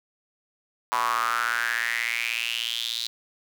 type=tone with high-pass filter sweep; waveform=square; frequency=58.27 Hz; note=A#1; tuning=in tune; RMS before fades=-27 dBFS; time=0.92-3.07 s; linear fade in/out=0 ms; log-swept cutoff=1000 to 4000 Hz; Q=6.4; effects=none